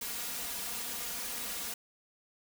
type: noise with comb filter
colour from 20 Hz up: white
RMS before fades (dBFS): -38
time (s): 0.01-1.74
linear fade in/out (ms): 5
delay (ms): 4.2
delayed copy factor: +1
effects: none